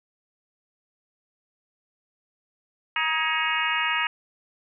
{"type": "harmonic tone with a mistuned harmonic", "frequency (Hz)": 315.7, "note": "D#4", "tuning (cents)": 25, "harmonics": [3, 4, 5, 6, 7, 8, 9], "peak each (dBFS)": [-30, -30, -30, -30, -30, -30, -30], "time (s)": [2.96, 4.07], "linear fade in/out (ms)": 2, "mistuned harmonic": 5, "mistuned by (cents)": 76, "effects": []}